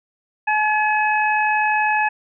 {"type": "harmonic tone", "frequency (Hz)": 852, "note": "G#5", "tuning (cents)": 44, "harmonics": [1, 2, 3], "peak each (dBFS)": [-18, -21, -23], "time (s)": [0.47, 2.09], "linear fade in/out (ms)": 10, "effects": []}